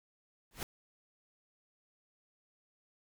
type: noise with exponential growth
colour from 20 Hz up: pink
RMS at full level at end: -34 dBFS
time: 0.51-0.63 s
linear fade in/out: 1 ms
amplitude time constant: 26 ms
effects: none